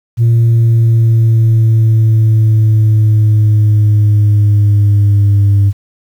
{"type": "linear sweep", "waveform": "sine", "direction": "down", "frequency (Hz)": [116.54, 99.9], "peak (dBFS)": -3, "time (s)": [0.17, 5.73], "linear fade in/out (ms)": 50, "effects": ["tanh soft clip ceiling -4 dBFS", "7-bit"]}